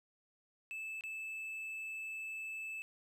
triangle tone with dropouts, 2624 Hz, E7, 9 cents flat, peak -39 dBFS, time 0.71-2.82 s, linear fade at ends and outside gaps 0 ms, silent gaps 1.009-1.037 s, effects none

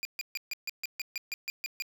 25% pulse tone bursts, 2407 Hz, D7, 42 cents sharp, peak -28 dBFS, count 12, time 0.03-1.822 s, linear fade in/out 0 ms, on 21 ms, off 140 ms, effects none

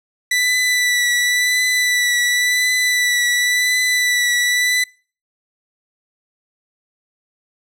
sawtooth tone with vibrato, 1975.5 Hz, B6, in tune, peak -11 dBFS, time 0.31-4.84 s, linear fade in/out 5 ms, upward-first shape triangle, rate 0.93 Hz, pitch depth 25 cents each way, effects noise-tail reverb RT60 0.4 s tail -24 dB re dry + low-pass 12000 Hz 12 dB/octave

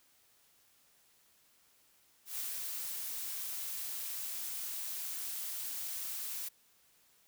blue noise with ADSR envelope, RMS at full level -38 dBFS, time 2.25-6.49 s, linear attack 130 ms, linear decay 150 ms, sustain -2 dB, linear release 11 ms, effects white hiss -68 dBFS RMS until 7.27 s

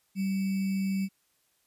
sine tone with sample-and-hold, 193.4 Hz, G3, 23 cents flat, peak -26 dBFS, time 0.15-1.09 s, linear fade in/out 50 ms, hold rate 2450 Hz, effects white hiss -71 dBFS RMS until 1.66 s + resampled to 32000 Hz

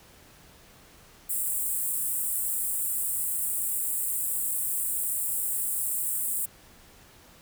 pink high-pass noise, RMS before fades -29 dBFS, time 1.29-6.46 s, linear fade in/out 10 ms, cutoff 7800 Hz, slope 96 dB/octave, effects pink hiss -54 dBFS RMS until 7.41 s

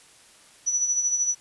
sine tone with tremolo, 5920 Hz, F#8, in tune, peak -19 dBFS, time 0.66-1.35 s, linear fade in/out 20 ms, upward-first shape sine, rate 13 Hz, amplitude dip 55%, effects white hiss -53 dBFS RMS until 1.4 s + resampled to 24000 Hz

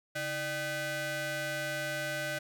sawtooth ring-modulated tone, 460 Hz, A#4, 23 cents flat, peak -26 dBFS, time 0.15-2.39 s, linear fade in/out 10 ms, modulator 1060 Hz, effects none

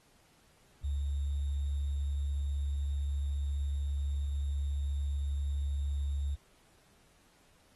sine tone with sample-and-hold, 70.6 Hz, C#2, 32 cents sharp, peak -30 dBFS, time 0.83-6.36 s, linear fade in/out 20 ms, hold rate 3675 Hz, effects pink hiss -66 dBFS RMS until 7.75 s + AAC 32 kbps

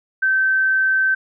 sine tone, 1546 Hz, G6, 24 cents flat, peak -14 dBFS, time 0.22-1.15 s, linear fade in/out 10 ms, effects none

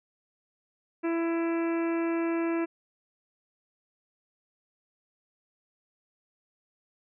harmonic tone, 333.4 Hz, E4, 20 cents sharp, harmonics 1 / 2 / 3 / 4 / 5 / 6 / 7 / 8, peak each -26 / -37 / -40 / -42 / -43 / -47 / -44 / -47 dBFS, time 1.03-2.66 s, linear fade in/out 20 ms, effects none

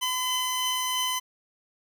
sawtooth tone pair together, 1016 / 3045 Hz, B5 / F#7, +49 / +49 cents, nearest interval octave + perfect fifth, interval 1900 cents, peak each -25 dBFS, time 0.01-1.2 s, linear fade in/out 20 ms, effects none

